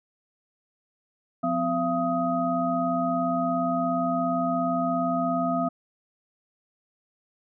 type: tone cluster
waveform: sine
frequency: 177.3 / 254.5 / 680 / 1254 Hz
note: F3 / C4 / F5 / D#6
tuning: +26 / -48 / -46 / +13 cents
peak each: -32 / -27 / -26 / -30 dBFS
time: 1.43-5.69 s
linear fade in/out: 10 ms
effects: none